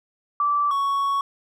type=tone pair in turn; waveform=sine / triangle; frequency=1163 / 1113 Hz; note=D6 / C#6; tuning=-17 / +7 cents; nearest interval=minor second; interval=76 cents; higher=first; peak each=-18 / -18 dBFS; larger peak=neither; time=0.4-0.71 / 0.71-1.21 s; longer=second; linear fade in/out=2 ms; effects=none